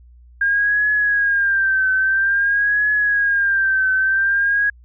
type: tone with vibrato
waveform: sine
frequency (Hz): 1609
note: G6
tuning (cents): +45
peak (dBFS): -14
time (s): 0.41-4.7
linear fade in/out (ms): 5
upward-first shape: triangle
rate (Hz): 0.5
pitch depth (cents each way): 93
effects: added 60 Hz sine -43 dBFS peak until 4.84 s